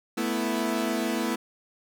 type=chord; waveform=sawtooth; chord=A suspended second; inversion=none; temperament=equal; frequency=220 / 246.9 / 329.6 Hz; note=A3 / B3 / E4; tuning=0 / 0 / 0 cents; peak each=-26 dBFS; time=0.17-1.36 s; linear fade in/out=10 ms; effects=none